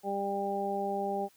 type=harmonic tone; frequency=198.8 Hz; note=G3; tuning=25 cents sharp; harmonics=1 / 2 / 3 / 4; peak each=-38 / -35 / -37 / -33 dBFS; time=0.03-1.29 s; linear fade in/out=50 ms; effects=white hiss -64 dBFS RMS until 1.36 s